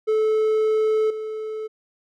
triangle tone with level steps, 434.8 Hz, A4, 21 cents flat, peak -15 / -25 dBFS, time 0.07-1.68 s, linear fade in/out 20 ms, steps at 1.1 s, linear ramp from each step 5 ms, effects none

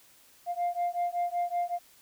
sine beating tone pair, 698.5 / 703.8 Hz, F5 / F5, 0 / +13 cents, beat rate 5.3 Hz, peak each -29 dBFS, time 0.46-1.79 s, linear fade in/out 50 ms, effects tanh soft clip ceiling -24 dBFS + white hiss -59 dBFS RMS until 2.01 s

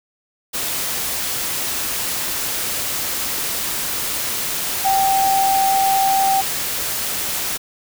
sine tone in noise, 777 Hz, G5, 16 cents flat, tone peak -14 dBFS, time 4.84-6.42 s, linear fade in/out 20 ms, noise white, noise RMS -23 dBFS, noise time 0.53-7.58 s, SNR +6 dB, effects none

